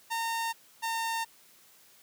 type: tone pair in turn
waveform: sawtooth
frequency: 915 / 910.7 Hz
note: A#5 / A#5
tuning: -32 / -41 cents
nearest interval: unison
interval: 9 cents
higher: first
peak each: -26 dBFS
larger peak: neither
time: 0.1-0.53 / 0.82-1.25 s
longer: neither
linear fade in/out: 20 ms
effects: white hiss -59 dBFS RMS until 2.02 s + high-pass 100 Hz 12 dB/octave